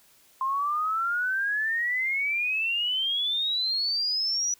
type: exponential sweep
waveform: sine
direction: up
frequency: 1046.5 to 5920 Hz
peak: -24 dBFS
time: 0.41-4.54 s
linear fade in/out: 2 ms
effects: white hiss -59 dBFS RMS until 4.59 s